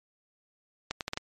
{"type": "accelerating click train", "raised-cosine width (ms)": 0.2, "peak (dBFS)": -14, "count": 5, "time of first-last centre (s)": [0.91, 1.174], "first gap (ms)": 98, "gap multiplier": 0.74, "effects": ["MP3 64 kbps"]}